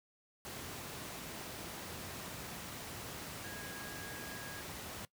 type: tone in noise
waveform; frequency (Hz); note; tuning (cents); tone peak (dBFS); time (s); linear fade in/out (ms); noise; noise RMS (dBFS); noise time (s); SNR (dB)
sine; 1644; G#6; -18; -49; 3.44-4.61; 0; pink; -45; 0.45-5.05; -7
effects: noise-tail reverb RT60 0.1 s tail -20 dB re dry + high-pass 80 Hz 12 dB/octave